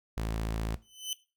sawtooth tone, 55 Hz, A1, in tune, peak -27 dBFS, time 0.17-0.76 s, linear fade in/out 5 ms
sawtooth tone with exponential growth, 3032 Hz, F#7, 42 cents sharp, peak -26 dBFS, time 0.82-1.13 s, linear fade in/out 1 ms, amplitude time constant 66 ms
effects noise-tail reverb RT60 0.3 s tail -17 dB re dry

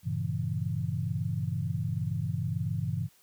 sine chord, G diminished seventh, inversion none, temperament equal with one note detuned, 98 / 116.54 / 138.59 / 165.39 Hz, G2 / Bb2 / Db3 / Fb3, 0 / 0 / 0 / +6 cents, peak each -34 dBFS, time 0.03-3.09 s, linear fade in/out 50 ms, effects white hiss -63 dBFS RMS until 3.22 s

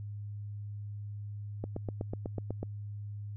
click train, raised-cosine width 2 ms, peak -22 dBFS, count 9, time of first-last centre 1.64-2.63 s, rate 8.08 Hz, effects added 103 Hz sine -38 dBFS peak until 3.36 s

